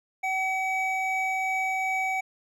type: tone pair together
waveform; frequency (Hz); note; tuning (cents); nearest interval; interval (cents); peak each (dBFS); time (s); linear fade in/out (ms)
triangle; 759.2 / 2275; F#5 / C#7; +44 / +44; octave + perfect fifth; 1900; -26; 0.23-2.21; 10
effects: none